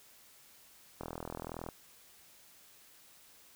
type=click train; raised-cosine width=1 ms; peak=-26 dBFS; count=29; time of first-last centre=1.01-1.688 s; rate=41.3 Hz; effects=white hiss -60 dBFS RMS until 3.55 s